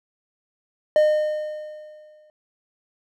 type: tone with exponential decay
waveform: triangle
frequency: 610 Hz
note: D#5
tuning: 34 cents flat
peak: -10 dBFS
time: 0.96-2.3 s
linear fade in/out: 1 ms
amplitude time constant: 290 ms
effects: none